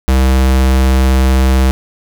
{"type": "tone", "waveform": "square", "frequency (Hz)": 65.41, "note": "C2", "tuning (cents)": 0, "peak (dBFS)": -8, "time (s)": [0.08, 1.71], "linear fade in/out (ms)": 0, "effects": []}